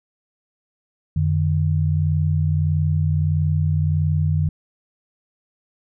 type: tone pair together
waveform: sine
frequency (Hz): 90.3 / 151.87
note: F#2 / D#3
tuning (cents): -42 / -42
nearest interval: major sixth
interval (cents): 900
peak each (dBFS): -19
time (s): 1.16-4.49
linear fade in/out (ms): 5
effects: none